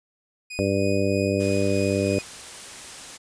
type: tone with tremolo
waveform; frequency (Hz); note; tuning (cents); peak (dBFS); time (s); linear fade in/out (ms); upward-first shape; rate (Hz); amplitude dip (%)
sawtooth; 2482; D#7; -5; -29; 0.5-2.22; 10; sine; 3.2; 35
type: harmonic tone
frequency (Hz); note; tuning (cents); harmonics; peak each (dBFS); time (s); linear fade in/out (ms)
98.6; G2; +11; 1 / 2 / 3 / 4 / 5 / 6; -27 / -27 / -27 / -27 / -27 / -27; 0.59-2.19; 0
type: noise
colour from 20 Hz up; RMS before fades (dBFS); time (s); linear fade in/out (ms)
white; -39; 1.39-3.18; 20
effects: resampled to 22050 Hz